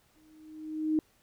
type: tone with exponential growth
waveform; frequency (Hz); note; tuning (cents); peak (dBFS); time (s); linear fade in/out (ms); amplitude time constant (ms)
sine; 311.1; D#4; 0; -22; 0.16-0.99; 1; 180
effects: pink hiss -67 dBFS RMS until 1.22 s